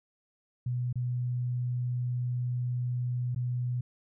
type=tone with dropouts; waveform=sine; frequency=123.47 Hz; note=B2; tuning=in tune; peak=-28 dBFS; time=0.66-3.81 s; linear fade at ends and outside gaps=5 ms; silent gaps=0.928-0.956 / 3.348-3.36 s; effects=none